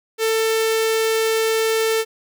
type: tone with notch filter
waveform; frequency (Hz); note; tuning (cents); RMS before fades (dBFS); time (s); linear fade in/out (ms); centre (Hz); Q
sawtooth; 445.4; A4; +21; -19; 0.18-2.05; 50; 1000; 1.6
effects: none

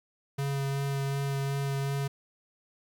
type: tone with vibrato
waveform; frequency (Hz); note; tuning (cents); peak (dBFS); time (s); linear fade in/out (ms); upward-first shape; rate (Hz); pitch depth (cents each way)
square; 138.59; C#3; 0; -29; 0.38-2.08; 10; sine; 2.7; 12
effects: 11-bit

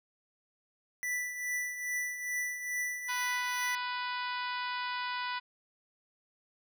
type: tone with tremolo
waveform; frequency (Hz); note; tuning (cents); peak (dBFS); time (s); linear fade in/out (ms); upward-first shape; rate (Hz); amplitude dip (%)
square; 1975.5; B6; 0; -31; 1.03-3.75; 0; triangle; 2.4; 65
type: harmonic tone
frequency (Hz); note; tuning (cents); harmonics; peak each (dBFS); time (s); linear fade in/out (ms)
494.5; B4; +2; 2 / 3 / 4 / 5 / 6 / 7 / 8 / 9 / 10; -36 / -40 / -42 / -44 / -46 / -47 / -48 / -49 / -50; 3.08-5.4; 20
effects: none

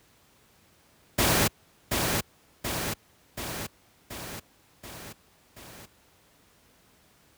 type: noise with echo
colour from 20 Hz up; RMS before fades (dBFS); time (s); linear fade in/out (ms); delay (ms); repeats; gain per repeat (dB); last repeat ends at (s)
pink; -22; 1.18-1.48; 10; 730; 6; -4; 5.86
effects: pink hiss -61 dBFS RMS until 7.37 s + high-pass 60 Hz 12 dB/octave

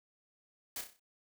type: noise with echo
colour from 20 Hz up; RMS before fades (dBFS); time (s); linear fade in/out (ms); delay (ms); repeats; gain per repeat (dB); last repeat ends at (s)
white; -40; 0.76-0.81; 2; 31; 6; -6; 0.996
effects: none

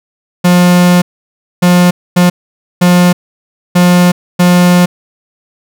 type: tone bursts at uneven times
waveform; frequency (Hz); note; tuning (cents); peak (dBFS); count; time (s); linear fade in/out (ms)
45% pulse; 177.6; F3; +29; -4; 6; 0.44-1.02 / 1.62-1.91 / 2.16-2.3 / 2.81-3.13 / 3.75-4.12 / 4.39-4.86; 10
effects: none

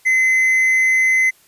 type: tone with amplitude modulation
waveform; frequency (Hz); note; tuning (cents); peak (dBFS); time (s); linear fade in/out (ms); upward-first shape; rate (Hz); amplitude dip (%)
triangle; 2050; C7; -36; -9; 0.05-1.31; 20; sine; 216; 30
effects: white hiss -53 dBFS RMS until 1.47 s + resampled to 32000 Hz

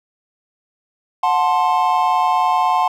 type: chord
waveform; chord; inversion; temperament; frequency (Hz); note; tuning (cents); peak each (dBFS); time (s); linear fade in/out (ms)
triangle; F# diminished; none; equal with one note detuned; 729.8 / 880 / 1046.5; F#5 / A5 / C6; -24 / 0 / 0; -16; 1.23-2.88; 5
effects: none

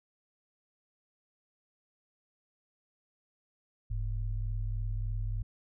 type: tone pair together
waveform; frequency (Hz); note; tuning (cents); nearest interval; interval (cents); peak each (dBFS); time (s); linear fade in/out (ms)
sine; 41.67 / 105; E1 / G#2; +19 / +19; octave + major third; 1600; -32 / -35; 3.9-5.43; 10
effects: none

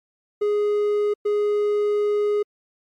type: tone bursts at uneven times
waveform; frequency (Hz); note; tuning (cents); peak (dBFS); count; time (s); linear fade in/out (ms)
triangle; 415.3; G#4; 0; -16; 2; 0.41-1.14 / 1.25-2.43; 10
effects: MP3 64 kbps

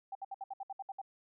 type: tone bursts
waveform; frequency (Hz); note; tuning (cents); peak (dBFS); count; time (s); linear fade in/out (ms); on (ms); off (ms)
sine; 781; G5; -7; -38; 10; 0.12-1.016; 5; 32; 64
effects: none

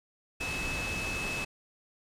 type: tone in noise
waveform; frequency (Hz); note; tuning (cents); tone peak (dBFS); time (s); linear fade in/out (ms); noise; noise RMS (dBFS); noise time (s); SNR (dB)
sine; 2596; E7; -27; -34; 0.4-1.45; 10; pink; -36; 0.4-1.45; -1
effects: low-pass 9000 Hz 12 dB/octave

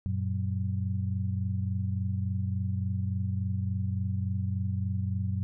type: tone cluster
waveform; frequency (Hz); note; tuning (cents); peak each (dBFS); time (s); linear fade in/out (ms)
sine; 94.2 / 117.7 / 188; F#2 / A#2 / F#3; +32 / +17 / +28; -29 / -34 / -35; 0.06-5.43; 0
effects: none

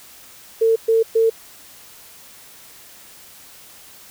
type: tone bursts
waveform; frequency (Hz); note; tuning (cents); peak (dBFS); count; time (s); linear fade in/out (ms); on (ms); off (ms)
sine; 450.5; A4; +41; -12; 3; 0.61-1.3; 10; 150; 120
effects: white hiss -44 dBFS RMS until 4.1 s

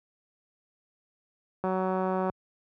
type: click train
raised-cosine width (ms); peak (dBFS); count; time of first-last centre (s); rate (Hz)
1; -16; 124; 1.64-2.298; 187
effects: high-pass 80 Hz 12 dB/octave

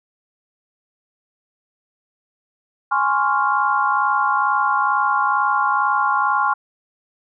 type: chord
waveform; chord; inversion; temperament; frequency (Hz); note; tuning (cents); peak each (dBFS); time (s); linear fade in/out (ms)
sine; Db major seventh; second; equal; 830.6 / 1046.5 / 1108.7 / 1396.9; Ab5 / C6 / Db6 / F6; 0 / 0 / 0 / 0; -21; 2.91-6.54; 10
effects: none

